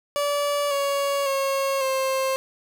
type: tone with pitch steps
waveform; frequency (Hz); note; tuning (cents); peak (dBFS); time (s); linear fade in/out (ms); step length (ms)
30% pulse; 577 / 560.9 / 545.2 / 530; D5 / C#5 / C#5 / C5; -31 / +20 / -29 / +22; -19; 0.16-2.36; 0; 550
effects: none